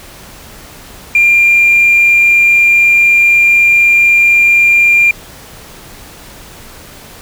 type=tone with hard clipping; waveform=sine; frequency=2392 Hz; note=D7; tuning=31 cents sharp; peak=-5 dBFS; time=1.15-5.11 s; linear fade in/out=2 ms; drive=1 dB; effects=pink hiss -34 dBFS RMS until 7.21 s